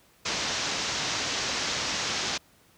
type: low-pass noise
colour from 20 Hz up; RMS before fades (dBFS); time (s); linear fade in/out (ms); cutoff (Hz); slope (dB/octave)
white; -30; 0.25-2.38; 10; 6500; 48
effects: pink hiss -60 dBFS RMS until 2.77 s + high-pass 60 Hz 12 dB/octave